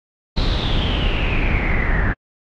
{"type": "noise with low-pass filter sweep", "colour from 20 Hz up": "brown", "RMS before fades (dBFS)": -18, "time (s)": [0.36, 2.14], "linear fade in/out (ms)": 20, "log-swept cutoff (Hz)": [4100, 1700], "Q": 9.4, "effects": ["AAC 64 kbps"]}